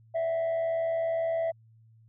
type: tone with frequency modulation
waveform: sine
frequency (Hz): 659.3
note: E5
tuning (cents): 0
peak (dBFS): -23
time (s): 0.14-1.52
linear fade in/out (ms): 20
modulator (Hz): 80.5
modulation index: 0.27
effects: tanh soft clip ceiling -25 dBFS + added 112 Hz sine -55 dBFS peak until 2.08 s